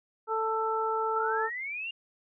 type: harmonic tone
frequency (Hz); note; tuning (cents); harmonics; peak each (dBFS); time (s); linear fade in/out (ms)
442.7; A4; +11; 1 / 2 / 3; -31 / -31 / -31; 0.27-1.5; 50
type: exponential sweep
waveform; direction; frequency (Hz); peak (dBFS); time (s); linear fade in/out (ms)
sine; up; 1318.5 to 2842; -33; 1.16-1.91; 5
effects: none